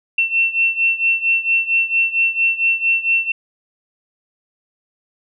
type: beating tone pair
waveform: sine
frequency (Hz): 2700 / 2704.4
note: E7 / E7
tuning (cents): +41 / +44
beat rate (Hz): 4.4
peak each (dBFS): -16 / -19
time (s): 0.18-3.32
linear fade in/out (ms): 5
effects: none